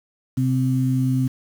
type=tone pair together; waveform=sine; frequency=129.7 / 259.4 Hz; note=C3 / C4; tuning=-15 / -15 cents; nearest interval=octave; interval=1200 cents; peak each=-19 / -21 dBFS; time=0.37-1.28 s; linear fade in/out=10 ms; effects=7-bit

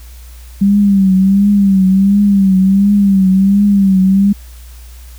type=tone with vibrato; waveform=sine; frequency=196 Hz; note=G3; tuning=in tune; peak=-6 dBFS; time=0.61-4.33 s; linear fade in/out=10 ms; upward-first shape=triangle; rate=1.4 Hz; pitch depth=83 cents each way; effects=added 60 Hz sine -31 dBFS peak until 5.18 s + white hiss -43 dBFS RMS until 5.18 s

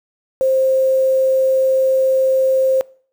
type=tone with quantisation; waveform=sine; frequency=527 Hz; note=C5; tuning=12 cents sharp; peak=-12 dBFS; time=0.41-2.81 s; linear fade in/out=0 ms; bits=6; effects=noise-tail reverb RT60 0.5 s tail -23 dB re dry

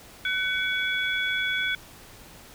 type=tone cluster; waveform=sine; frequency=1506 / 2252 / 3395 Hz; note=F#6 / C#7 / G#7; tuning=+30 / +27 / +37 cents; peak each=-27 / -29 / -30 dBFS; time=0.25-1.75 s; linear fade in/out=2 ms; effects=pink hiss -48 dBFS RMS until 2.54 s

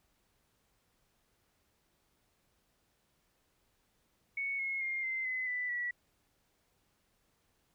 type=tone with pitch steps; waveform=sine; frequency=2217 / 2169 / 2122 / 2076 / 2031 / 1986.6 / 1943.4 Hz; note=C#7 / C#7 / C7 / C7 / B6 / B6 / B6; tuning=0 / -38 / +24 / -14 / +48 / +10 / -28 cents; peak=-33 dBFS; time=4.37-5.91 s; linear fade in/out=5 ms; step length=220 ms; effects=pink hiss -75 dBFS RMS until 7.74 s

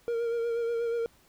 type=tone with vibrato; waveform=triangle; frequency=466.2 Hz; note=A#4; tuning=in tune; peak=-25 dBFS; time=0.08-1.06 s; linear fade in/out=0 ms; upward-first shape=sine; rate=8.3 Hz; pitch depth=28 cents each way; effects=pink hiss -62 dBFS RMS until 1.28 s

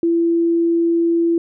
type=tone; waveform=sine; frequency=336.4 Hz; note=E4; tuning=35 cents sharp; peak=-13 dBFS; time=0.03-1.38 s; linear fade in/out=2 ms; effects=none

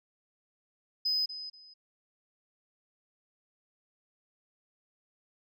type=tone with echo; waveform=sine; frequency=5030 Hz; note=D#8; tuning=18 cents sharp; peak=-25 dBFS; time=1.05-1.26 s; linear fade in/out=10 ms; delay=240 ms; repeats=2; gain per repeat=-13 dB; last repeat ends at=1.74 s; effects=tanh soft clip ceiling -23 dBFS

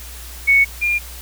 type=tone pair in turn; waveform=sine; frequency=2218 / 2407 Hz; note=C#7 / D7; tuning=0 / +42 cents; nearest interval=minor second; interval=142 cents; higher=second; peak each=-9 / -15 dBFS; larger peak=first; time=0.47-0.65 / 0.81-0.99 s; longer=neither; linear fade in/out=20 ms; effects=added 60 Hz sine -34 dBFS peak until 1.21 s + white hiss -37 dBFS RMS until 1.21 s

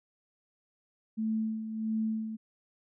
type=tone with tremolo; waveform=sine; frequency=220 Hz; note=A3; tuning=in tune; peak=-27 dBFS; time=1.17-2.37 s; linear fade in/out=20 ms; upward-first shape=sine; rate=1.5 Hz; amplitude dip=60%; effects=none

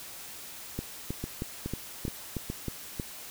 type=two click trains; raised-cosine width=3 ms; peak=-20 / -19 dBFS; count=4 / 8; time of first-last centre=1.24-2.501 / 0.79-2.998 s; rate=2.38 / 3.17 Hz; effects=white hiss -44 dBFS RMS until 3.3 s

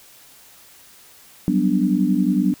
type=chord; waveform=sine; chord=G major seventh; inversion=third; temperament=equal; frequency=185 / 196 / 246.9 / 293.7 Hz; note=F#3 / G3 / B3 / D4; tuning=0 / 0 / 0 / 0 cents; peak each=-21 dBFS; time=1.48-2.54 s; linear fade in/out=0 ms; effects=white hiss -48 dBFS RMS until 2.6 s

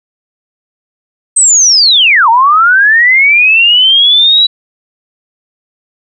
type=linear two-way sweep; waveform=sine; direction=down then up; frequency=8330 to 880 to 3944 Hz; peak=-3 dBFS; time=1.36-4.47 s; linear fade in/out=10 ms; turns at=2.29 s; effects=none

